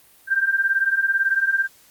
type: beating tone pair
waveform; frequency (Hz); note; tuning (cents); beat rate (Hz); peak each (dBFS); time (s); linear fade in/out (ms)
sine; 1568 / 1586; G6 / G6; 0 / +20; 18; -22 / -19; 0.27-1.68; 50
effects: white hiss -53 dBFS RMS until 1.9 s + Opus 32 kbps